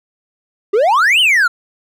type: exponential two-way sweep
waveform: triangle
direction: up then down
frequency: 381.8 to 3136 to 1337 Hz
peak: -7 dBFS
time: 0.73-1.48 s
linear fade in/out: 10 ms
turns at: 1.2 s
effects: none